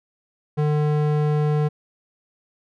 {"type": "tone with band-pass filter", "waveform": "square", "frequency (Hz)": 150, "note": "D3", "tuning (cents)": 37, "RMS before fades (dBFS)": -20, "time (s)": [0.57, 1.69], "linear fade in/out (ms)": 20, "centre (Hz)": 310, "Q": 0.62, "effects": []}